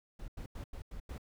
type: noise bursts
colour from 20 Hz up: brown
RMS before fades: -43 dBFS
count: 6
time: 0.19-1.181 s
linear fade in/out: 5 ms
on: 91 ms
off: 89 ms
effects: none